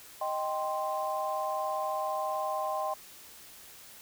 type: chord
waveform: sine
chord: C minor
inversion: first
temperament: equal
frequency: 622.3 / 784 / 1046.5 Hz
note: Eb5 / G5 / C6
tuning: 0 / 0 / 0 cents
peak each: -34 dBFS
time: 0.21-2.94 s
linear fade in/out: 5 ms
effects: white hiss -51 dBFS RMS until 4.01 s